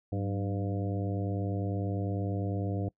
harmonic tone with a mistuned harmonic, 100 Hz, G2, 35 cents sharp, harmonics 1 / 2 / 3 / 4 / 5 / 6 / 7, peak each -31 / -37 / -37 / -43 / -41 / -45 / -44 dBFS, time 0.12-2.89 s, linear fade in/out 5 ms, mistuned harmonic 2, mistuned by -100 cents, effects noise-tail reverb RT60 0.1 s tail -24 dB re dry

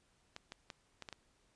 clicks, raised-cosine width 0.2 ms, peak -28 dBFS, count 6, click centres 0.364 / 0.521 / 0.702 / 1.023 / 1.088 / 1.127 s, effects pink hiss -73 dBFS RMS until 1.55 s + resampled to 22050 Hz

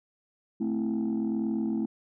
sine chord, A minor, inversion none, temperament equal, 220 / 261.6 / 329.6 Hz, A3 / C4 / E4, 0 / 0 / 0 cents, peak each -27 / -31 / -30 dBFS, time 0.6-1.86 s, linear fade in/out 10 ms, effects tanh soft clip ceiling -22 dBFS

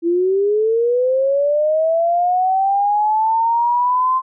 sine linear sweep, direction up, 332 to 1046.5 Hz, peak -13 dBFS, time 0.02-4.22 s, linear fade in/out 50 ms, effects none

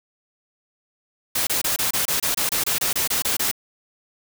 white noise bursts, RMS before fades -22 dBFS, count 15, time 1.35-3.514 s, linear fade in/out 5 ms, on 120 ms, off 26 ms, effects none

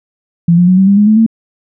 sine tone with pitch steps, 170 / 176.91 / 184.11 / 191.59 / 199.38 / 207.5 / 215.9 / 224.7 Hz, F3 / F3 / F#3 / G3 / G3 / G#3 / A3 / A3, -46 / +23 / -8 / -39 / +30 / -1 / -33 / +37 cents, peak -4 dBFS, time 0.48-1.264 s, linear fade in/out 5 ms, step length 98 ms, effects none

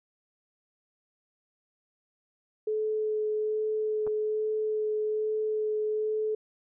sine tone with vibrato, 429.8 Hz, A4, 41 cents flat, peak -26 dBFS, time 2.67-6.35 s, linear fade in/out 5 ms, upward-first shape sine, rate 1.2 Hz, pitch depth 9 cents each way
clicks, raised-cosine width 1 ms, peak -29 dBFS, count 2, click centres 4.067 / 4.075 s
effects none

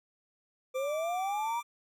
sine linear sweep, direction up, 505 to 963 Hz, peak -30 dBFS, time 0.74-1.61 s, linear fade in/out 20 ms
25% pulse tone with vibrato, 1174.7 Hz, D6, in tune, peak -36 dBFS, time 0.74-1.63 s, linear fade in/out 20 ms, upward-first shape sine, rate 3.5 Hz, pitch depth 15 cents each way
effects none

